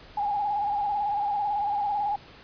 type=tone with vibrato; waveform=sine; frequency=822 Hz; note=G#5; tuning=18 cents flat; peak=-24 dBFS; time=0.17-2.16 s; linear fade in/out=5 ms; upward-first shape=square; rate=18 Hz; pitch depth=40 cents each way; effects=pink hiss -49 dBFS RMS until 2.43 s + resampled to 11025 Hz